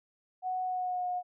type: tone with pitch glide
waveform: sine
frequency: 740 to 721.8 Hz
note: F#5 to F#5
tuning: 0 to -43 cents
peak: -30 dBFS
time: 0.42-1.23 s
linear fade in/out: 50 ms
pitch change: -43 cents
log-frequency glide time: 0.63-1.07 s
effects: none